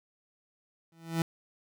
30% pulse tone with exponential growth, 164.81 Hz, E3, in tune, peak -21 dBFS, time 0.92-1.22 s, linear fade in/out 2 ms, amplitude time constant 64 ms, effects none

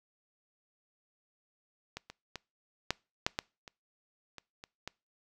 clicks, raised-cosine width 0.2 ms, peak -22 / -27 / -22 / -11 / -10 / -13 / -29 / -27 / -28 / -21 dBFS, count 10, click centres 1.97 / 2.1 / 2.357 / 2.906 / 3.265 / 3.389 / 3.678 / 4.383 / 4.639 / 4.876 s, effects noise-tail reverb RT60 0.3 s tail -25 dB re dry

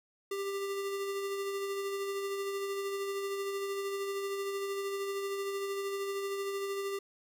square tone with tremolo, 395.7 Hz, G4, 16 cents sharp, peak -33 dBFS, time 0.31-6.99 s, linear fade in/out 5 ms, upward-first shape sine, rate 13 Hz, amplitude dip 30%, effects none

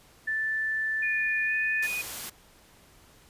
sine tone, 1760 Hz, A6, in tune, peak -26 dBFS, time 0.27-1.87 s, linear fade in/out 10 ms
sine tone with pitch glide, 2442 to 2478 Hz, D#7 to D#7, -33 to -8 cents, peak -29 dBFS, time 1.02-2.02 s, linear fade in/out 10 ms, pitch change +25 cents, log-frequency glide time 1.45-1.52 s
white noise, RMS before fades -37 dBFS, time 1.82-2.3 s, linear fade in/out 10 ms
effects pink hiss -57 dBFS RMS until 3.29 s + resampled to 32000 Hz

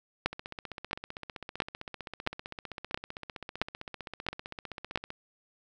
two click trains, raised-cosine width 0.3 ms, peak -23 / -10 dBFS, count 75 / 8, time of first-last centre 0.33-5.104 / 0.26-4.958 s, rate 15.5 / 1.49 Hz, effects none

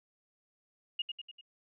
sine tone with echo, 2856 Hz, F7, 38 cents sharp, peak -30 dBFS, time 0.99-1.02 s, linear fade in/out 5 ms, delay 98 ms, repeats 4, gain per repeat -5 dB, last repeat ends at 1.412 s, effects none

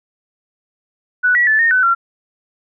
sine tone with pitch steps, 1482 / 1932 / 1745 / 1839 / 1507 / 1370 Hz, F#6 / B6 / A6 / A#6 / F#6 / F6, +2 / -39 / -15 / -24 / +31 / -34 cents, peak -10 dBFS, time 1.23-1.95 s, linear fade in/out 20 ms, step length 120 ms, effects none

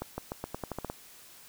accelerating click train, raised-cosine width 1 ms, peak -20 dBFS, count 10, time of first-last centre 0.02-0.899 s, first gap 160 ms, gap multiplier 0.87, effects white hiss -53 dBFS RMS until 1.48 s

